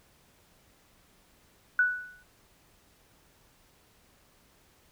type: tone with exponential decay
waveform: sine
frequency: 1480 Hz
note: F#6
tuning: in tune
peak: -18 dBFS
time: 1.79-2.23 s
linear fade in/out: 2 ms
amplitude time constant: 95 ms
effects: pink hiss -63 dBFS RMS until 4.91 s